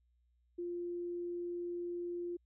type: tone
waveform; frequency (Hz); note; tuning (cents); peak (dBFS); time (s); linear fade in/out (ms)
sine; 349; F4; -1; -37; 0.58-2.37; 10
effects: added 60 Hz sine -70 dBFS peak until 2.45 s